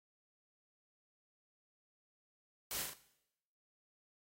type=noise with echo; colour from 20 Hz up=white; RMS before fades=-41 dBFS; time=2.71-2.82 s; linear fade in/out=0 ms; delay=38 ms; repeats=3; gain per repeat=-3 dB; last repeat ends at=2.934 s; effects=noise-tail reverb RT60 0.8 s tail -17 dB re dry + AAC 48 kbps